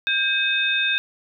sine tone cluster, 1596 / 2552 / 3631 Hz, G6 / D#7 / A#7, +31 / +43 / -46 cents, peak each -23 dBFS, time 0.07-0.98 s, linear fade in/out 0 ms, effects none

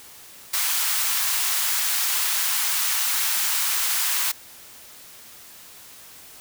white high-pass noise, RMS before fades -23 dBFS, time 0.53-4.32 s, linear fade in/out 10 ms, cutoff 880 Hz, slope 24 dB/octave, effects white hiss -45 dBFS RMS until 6.4 s

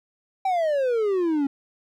triangle exponential sweep, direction down, 784 to 271.9 Hz, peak -18 dBFS, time 0.45-1.47 s, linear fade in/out 5 ms, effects none

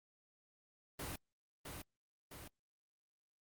pink noise with echo, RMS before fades -44 dBFS, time 0.99-1.16 s, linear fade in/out 5 ms, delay 660 ms, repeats 2, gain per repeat -4 dB, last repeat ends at 2.48 s, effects Opus 32 kbps

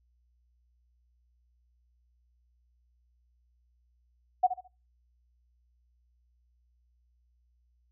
sine tone with echo, 736 Hz, F#5, 9 cents flat, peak -18 dBFS, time 4.43-4.47 s, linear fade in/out 10 ms, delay 70 ms, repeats 3, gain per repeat -11 dB, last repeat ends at 4.68 s, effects noise-tail reverb RT60 0.3 s tail -20 dB re dry + added 60 Hz sine -66 dBFS peak until 7.91 s

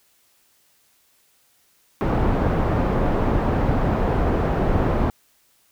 pink low-pass noise, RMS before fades -20 dBFS, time 2.01-5.1 s, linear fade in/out 0 ms, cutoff 930 Hz, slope 12 dB/octave, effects white hiss -61 dBFS RMS until 5.71 s

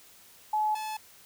sine / 45% pulse tone pair in turn, 855 / 863.9 Hz, A5 / A5, -50 / -32 cents, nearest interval unison, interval 18 cents, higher second, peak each -24 / -33 dBFS, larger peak first, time 0.53-0.75 / 0.75-0.97 s, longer neither, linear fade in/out 5 ms, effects white hiss -55 dBFS RMS until 1.25 s

